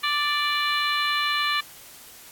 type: harmonic tone with a mistuned harmonic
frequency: 587.3 Hz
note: D5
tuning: in tune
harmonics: 2 / 3 / 4 / 5 / 6 / 7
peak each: -26 / -28 / -29 / -30 / -31 / -31 dBFS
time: 0.03-1.61 s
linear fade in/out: 10 ms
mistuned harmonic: 7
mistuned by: -16 cents
effects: white hiss -46 dBFS RMS until 2.31 s + AAC 64 kbps